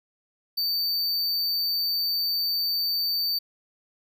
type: tone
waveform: square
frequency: 4585 Hz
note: D8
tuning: 42 cents flat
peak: -24 dBFS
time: 0.57-3.39 s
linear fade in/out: 10 ms
effects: none